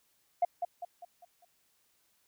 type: tone with echo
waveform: sine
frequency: 703 Hz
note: F5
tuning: 11 cents sharp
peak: -22 dBFS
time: 0.42-0.45 s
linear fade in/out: 5 ms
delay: 200 ms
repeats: 5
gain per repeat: -7 dB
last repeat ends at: 1.45 s
effects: tanh soft clip ceiling -18 dBFS + white hiss -72 dBFS RMS until 2.27 s